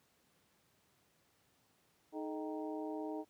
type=harmonic tone with a mistuned harmonic; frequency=155.56 Hz; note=D#3; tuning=in tune; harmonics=2 / 3 / 4 / 5 / 6; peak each=-41 / -45 / -47 / -49 / -51 dBFS; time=2.12-3.25 s; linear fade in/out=50 ms; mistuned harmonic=3; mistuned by=-140 cents; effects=pink hiss -73 dBFS RMS until 3.29 s + high-pass 100 Hz 12 dB/octave